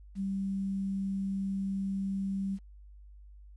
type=tone with quantisation; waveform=sine; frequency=194.5 Hz; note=G3; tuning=13 cents flat; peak=-30 dBFS; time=0.15-2.59 s; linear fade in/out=50 ms; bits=10; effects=added 50 Hz sine -49 dBFS peak until 3.56 s + resampled to 24000 Hz